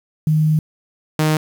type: tone pair in turn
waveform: sine / sawtooth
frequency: 155 / 155 Hz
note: D#3 / D#3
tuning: -6 / -6 cents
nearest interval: unison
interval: 0 cents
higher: neither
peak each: -12 / -10 dBFS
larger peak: second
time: 0.27-0.59 / 1.19-1.37 s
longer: first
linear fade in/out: 2 ms
effects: 7-bit